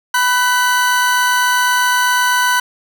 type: tone pair together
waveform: 40% pulse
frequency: 987.8 / 1505.6 Hz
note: B5 / F#6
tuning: 0 / +30 cents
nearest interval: perfect fifth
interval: 730 cents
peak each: -14 dBFS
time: 0.14-2.6 s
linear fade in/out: 5 ms
effects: none